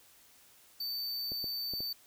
square tone, 4562 Hz, C#8, 49 cents sharp, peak -35 dBFS, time 0.8-1.93 s, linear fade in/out 5 ms
clicks, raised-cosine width 2 ms, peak -31 dBFS, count 4, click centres 1.319 / 1.442 / 1.737 / 1.805 s
effects white hiss -61 dBFS RMS until 2.06 s

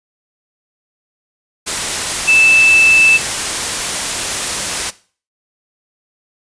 sine tone in noise, 2637 Hz, E7, in tune, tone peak -7 dBFS, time 2.27-3.18 s, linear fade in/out 20 ms, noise white, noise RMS -18 dBFS, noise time 1.66-4.91 s, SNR +8 dB, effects noise-tail reverb RT60 0.4 s tail -18 dB re dry + resampled to 22050 Hz

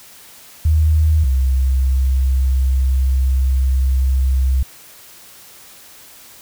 sine tone pair in turn, 77.78 / 65.54 Hz, D#2 / C2, 0 / +4 cents, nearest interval minor third, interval 296 cents, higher first, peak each -10 / -12 dBFS, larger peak first, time 0.65-1.24 / 1.24-4.63 s, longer second, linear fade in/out 5 ms, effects white hiss -42 dBFS RMS until 6.41 s

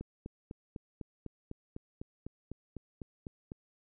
click train, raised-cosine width 3 ms, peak -28 dBFS, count 15, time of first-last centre 0.01-3.519 s, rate 3.99 Hz, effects none

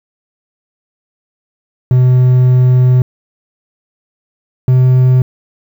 triangle tone pair in turn, 126.6 / 127.92 Hz, B2 / C3, +43 / -39 cents, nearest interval unison, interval 18 cents, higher second, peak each -3 dBFS, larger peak neither, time 1.91-3.02 / 4.68-5.22 s, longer first, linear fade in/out 2 ms, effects 7-bit

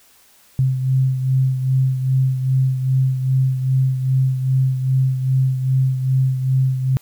sine beating tone pair, 130.9 / 133.4 Hz, C3 / C3, +1 / +34 cents, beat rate 2.5 Hz, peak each -15 / -23 dBFS, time 0.59-6.97 s, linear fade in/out 0 ms, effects white hiss -52 dBFS RMS until 7.01 s

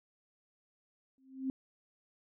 sine tone with exponential growth, 264.4 Hz, C4, 18 cents sharp, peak -29 dBFS, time 1.18-1.5 s, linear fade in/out 1 ms, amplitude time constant 69 ms, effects none

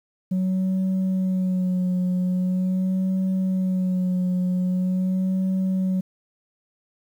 sine tone with vibrato, 185 Hz, F#3, in tune, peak -17 dBFS, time 0.31-6.01 s, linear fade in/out 10 ms, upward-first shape sine, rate 0.43 Hz, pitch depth 33 cents each way, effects tanh soft clip ceiling -19 dBFS + 9-bit

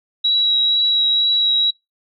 sine tone with vibrato, 3879 Hz, B7, 32 cents flat, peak -13 dBFS, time 0.24-1.71 s, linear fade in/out 10 ms, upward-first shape triangle, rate 2.1 Hz, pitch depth 13 cents each way, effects noise-tail reverb RT60 0.2 s tail -24 dB re dry

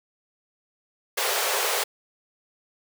pink high-pass noise, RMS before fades -25 dBFS, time 1.17-1.84 s, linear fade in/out 10 ms, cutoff 390 Hz, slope 96 dB/octave, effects none

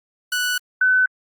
sawtooth / sine tone pair in turn, 1480 / 1510.2 Hz, F#6 / F#6, 0 / +35 cents, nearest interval unison, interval 35 cents, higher second, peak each -16 / -13 dBFS, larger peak second, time 0.32-0.58 / 0.81-1.06 s, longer first, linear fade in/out 5 ms, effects Opus 24 kbps

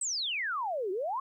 sine exponential two-way sweep, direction down then up, 8372 to 355.7 to 1125 Hz, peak -30 dBFS, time 0.01-1.2 s, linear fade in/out 5 ms, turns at 0.91 s, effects 12-bit

